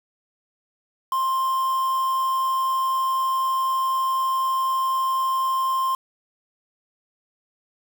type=tone with quantisation; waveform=triangle; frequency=1052 Hz; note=C6; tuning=9 cents sharp; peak=-18 dBFS; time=1.12-5.95 s; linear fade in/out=2 ms; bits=6; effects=none